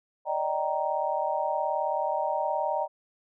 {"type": "chord", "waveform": "sine", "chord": "Eb major seventh", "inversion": "third", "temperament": "just", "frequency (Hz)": [583.4, 622.3, 777.8, 933.4], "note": ["D5", "Eb5", "G5", "Bb5"], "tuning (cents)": [-12, 0, -14, 2], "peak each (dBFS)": [-32, -31, -31, -30], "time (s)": [0.25, 2.88], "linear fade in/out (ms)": 50, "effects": []}